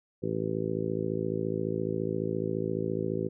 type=harmonic tone; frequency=54.5 Hz; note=A1; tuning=16 cents flat; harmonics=2 / 3 / 4 / 5 / 6 / 7 / 8 / 9; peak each=-38 / -35 / -38 / -38 / -37 / -33 / -39 / -37 dBFS; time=0.22-3.29 s; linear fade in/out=20 ms; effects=none